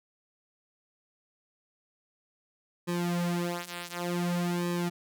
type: tone with flanger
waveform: sawtooth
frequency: 174.61 Hz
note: F3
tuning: in tune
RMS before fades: -31 dBFS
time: 2.87-4.9 s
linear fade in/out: 20 ms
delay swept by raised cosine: 1.4 to 5.9 ms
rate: 0.55 Hz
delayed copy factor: -0.9
effects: none